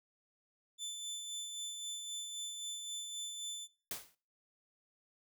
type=tone with tremolo; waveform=25% pulse; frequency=3520 Hz; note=A7; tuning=in tune; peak=-35 dBFS; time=0.78-3.68 s; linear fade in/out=50 ms; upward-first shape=sine; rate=3.8 Hz; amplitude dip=35%
type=noise with exponential decay; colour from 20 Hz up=white; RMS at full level=-37 dBFS; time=3.91-4.15 s; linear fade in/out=2 ms; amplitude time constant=52 ms
effects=noise-tail reverb RT60 0.4 s tail -22 dB re dry